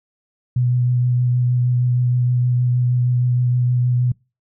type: tone with vibrato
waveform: sine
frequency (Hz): 123.7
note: B2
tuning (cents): +3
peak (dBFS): -14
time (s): 0.56-4.12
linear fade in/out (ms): 5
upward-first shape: triangle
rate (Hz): 6.4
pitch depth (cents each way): 17
effects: noise-tail reverb RT60 0.3 s tail -26 dB re dry